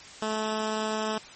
10% pulse tone, 216.9 Hz, A3, 25 cents flat, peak -19 dBFS, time 0.22-1.18 s, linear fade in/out 2 ms, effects white hiss -46 dBFS RMS until 1.35 s + MP3 32 kbps

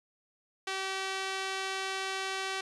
sawtooth tone with band-pass filter, 383.8 Hz, G4, 37 cents flat, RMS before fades -35 dBFS, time 0.67-2.61 s, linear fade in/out 5 ms, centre 3000 Hz, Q 0.6, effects resampled to 24000 Hz + 10-bit

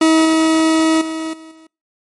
40% pulse tone with level steps, 320 Hz, D#4, 49 cents sharp, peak -8 / -10 / -20 / -34 / -40 dBFS, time 0.01-1.67 s, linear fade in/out 5 ms, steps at 0.25 / 1.01 / 1.33 / 1.51 s, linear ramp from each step 5 ms, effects noise-tail reverb RT60 0.3 s tail -26 dB re dry + MP3 48 kbps

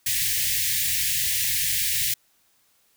white band-stop noise, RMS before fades -24 dBFS, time 0.06-2.14 s, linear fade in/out 5 ms, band 160 to 1700 Hz, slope 96 dB/octave, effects white hiss -64 dBFS RMS until 2.96 s

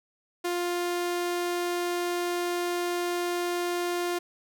sawtooth tone, 351.1 Hz, F4, 9 cents sharp, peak -23 dBFS, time 0.44-4.19 s, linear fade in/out 10 ms, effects none

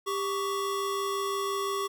square tone pair together, 395.7 / 1121.3 Hz, G4 / C#6, +16 / +20 cents, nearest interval octave + tritone, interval 1804 cents, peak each -32 / -32 dBFS, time 0.06-1.88 s, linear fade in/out 20 ms, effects none

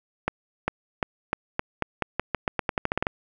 accelerating click train, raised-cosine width 0.5 ms, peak -8 dBFS, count 18, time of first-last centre 0.28-3.069 s, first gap 400 ms, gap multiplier 0.87, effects none

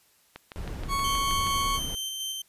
click train, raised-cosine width 0.3 ms, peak -23 dBFS, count 8, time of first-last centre 0.36-1.469 s, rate 6.31 Hz
brown noise, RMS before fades -34 dBFS, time 0.56-1.95 s, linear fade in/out 0 ms
40% pulse tone, 1108.7 Hz, C#6, in tune, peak -25 dBFS, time 0.88-1.8 s, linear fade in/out 50 ms
sawtooth tone with tremolo, 3115 Hz, G7, 12 cents flat, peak -27 dBFS, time 1.04-2.42 s, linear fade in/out 5 ms, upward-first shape square, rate 4.3 Hz, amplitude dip 25%
effects white hiss -63 dBFS RMS until 2.48 s + resampled to 32000 Hz

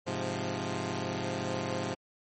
10% pulse chord, F minor, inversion first, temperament equal, 103.83 / 130.81 / 174.61 Hz, Ab2 / C3 / F3, 0 / 0 / 0 cents, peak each -28 dBFS, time 0.06-1.95 s, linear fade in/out 20 ms, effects MP3 32 kbps

